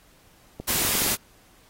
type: clicks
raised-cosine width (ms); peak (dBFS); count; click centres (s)
2; -20; 10; 0.6 / 0.704 / 0.759 / 0.819 / 0.85 / 0.891 / 0.953 / 1.02 / 1.064 / 1.118
type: noise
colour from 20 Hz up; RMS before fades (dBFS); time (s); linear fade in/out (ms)
white; -24; 0.67-1.16; 20
effects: pink hiss -57 dBFS RMS until 1.69 s + AAC 48 kbps